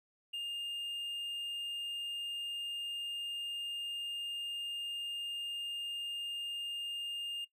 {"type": "tone with hard clipping", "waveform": "triangle", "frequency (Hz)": 2817, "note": "F7", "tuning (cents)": 14, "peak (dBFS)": -37, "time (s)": [0.33, 7.45], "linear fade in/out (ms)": 10, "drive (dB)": 5, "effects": ["noise-tail reverb RT60 0.1 s tail -18 dB re dry"]}